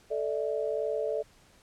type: chord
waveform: sine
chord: A suspended fourth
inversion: none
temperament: equal with one note detuned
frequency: 440 / 587.3 / 649.8 Hz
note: A4 / D5 / E5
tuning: 0 / 0 / -25 cents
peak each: -31 / -32 / -35 dBFS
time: 0.1-1.23 s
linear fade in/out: 20 ms
effects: pink hiss -60 dBFS RMS until 1.62 s + low-pass 10000 Hz 12 dB/octave